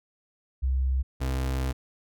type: tone pair in turn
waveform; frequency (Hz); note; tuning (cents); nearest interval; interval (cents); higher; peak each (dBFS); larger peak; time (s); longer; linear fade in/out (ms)
sine / 35% pulse; 65.41 / 65.41; C2 / C2; 0 / 0; unison; 0; neither; -22 / -24; first; 0.62-1.03 / 1.2-1.73; second; 20
effects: none